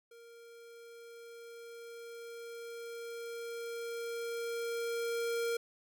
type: tone with level ramp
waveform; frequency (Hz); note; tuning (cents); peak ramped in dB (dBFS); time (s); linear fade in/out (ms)
square; 466.2; A#4; 0; -54 to -32; 0.11-5.57; 5
effects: none